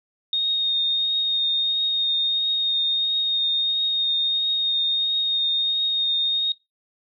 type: tone with vibrato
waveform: sine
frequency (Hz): 3700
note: A#7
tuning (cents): -14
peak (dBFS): -19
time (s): 0.33-6.52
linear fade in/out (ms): 2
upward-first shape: triangle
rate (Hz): 1.5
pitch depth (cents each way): 17
effects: noise-tail reverb RT60 0.2 s tail -22 dB re dry